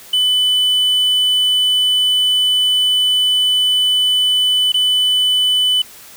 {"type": "tone with dropouts", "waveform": "triangle", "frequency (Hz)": 3000, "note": "F#7", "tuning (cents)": 23, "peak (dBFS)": -10, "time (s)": [0.13, 5.82], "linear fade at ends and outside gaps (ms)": 5, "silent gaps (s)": [4.721, 4.741], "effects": ["white hiss -39 dBFS RMS until 6.16 s"]}